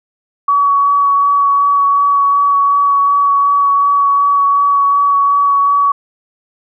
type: tone with vibrato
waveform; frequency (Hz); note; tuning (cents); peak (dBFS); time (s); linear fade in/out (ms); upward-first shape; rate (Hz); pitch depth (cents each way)
sine; 1130; C#6; +33; -8; 0.48-5.92; 5; sine; 2.7; 11
effects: none